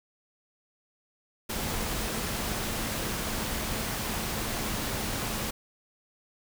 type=tone in noise; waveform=sine; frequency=218.2 Hz; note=A3; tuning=14 cents flat; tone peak=-41 dBFS; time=1.49-5.51 s; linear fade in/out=10 ms; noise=pink; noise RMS=-32 dBFS; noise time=1.49-5.51 s; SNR=-12 dB; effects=none

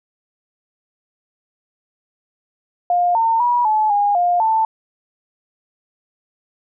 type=tone with pitch steps; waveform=sine; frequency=707 / 907 / 967 / 861 / 817 / 706 / 886 Hz; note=F5 / A#5 / B5 / A5 / G#5 / F5 / A5; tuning=+21 / -48 / -37 / -38 / -29 / +19 / +12 cents; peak=-13 dBFS; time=2.9-4.65 s; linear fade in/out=2 ms; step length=250 ms; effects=none

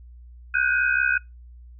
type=tone cluster; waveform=sine; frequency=1457 / 1522 / 1589 / 2509 Hz; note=F#6 / F#6 / G6 / D#7; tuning=-27 / +48 / +23 / +14 cents; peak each=-23 / -23 / -27 / -27 dBFS; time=0.54-1.18 s; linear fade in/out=5 ms; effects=noise-tail reverb RT60 0.2 s tail -23 dB re dry + added 60 Hz sine -42 dBFS peak until 1.79 s

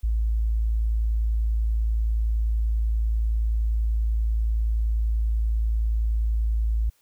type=tone; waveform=sine; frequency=55.2 Hz; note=A1; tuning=6 cents sharp; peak=-20 dBFS; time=0.03-6.9 s; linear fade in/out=10 ms; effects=white hiss -65 dBFS RMS until 7.01 s

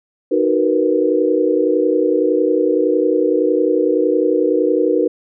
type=chord; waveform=sine; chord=B major seventh; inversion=first; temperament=just; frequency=308.7 / 370.4 / 463 / 493.9 Hz; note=D#4 / F#4 / A#4 / B4; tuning=-14 / +2 / -12 / 0 cents; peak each=-18 dBFS; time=0.31-5.08 s; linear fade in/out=10 ms; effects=none

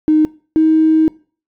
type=tone pair in turn; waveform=triangle; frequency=309.2 / 316.4 Hz; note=D#4 / D#4; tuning=-11 / +29 cents; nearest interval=unison; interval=40 cents; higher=second; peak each=-4 dBFS; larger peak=neither; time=0.08-0.25 / 0.56-1.08 s; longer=second; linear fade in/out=0 ms; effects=noise-tail reverb RT60 0.4 s tail -25 dB re dry + tanh soft clip ceiling -6 dBFS

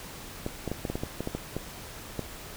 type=clicks; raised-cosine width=2 ms; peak=-17 dBFS; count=12; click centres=0.464 / 0.677 / 0.716 / 0.852 / 0.9 / 0.955 / 1.035 / 1.206 / 1.274 / 1.35 / 1.566 / 2.193 s; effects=pink hiss -43 dBFS RMS until 2.56 s

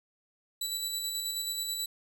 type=tone with tremolo; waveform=20% pulse; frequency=3951 Hz; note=B7; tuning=in tune; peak=-25 dBFS; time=0.61-1.86 s; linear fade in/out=5 ms; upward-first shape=square; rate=9.3 Hz; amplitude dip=30%; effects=none

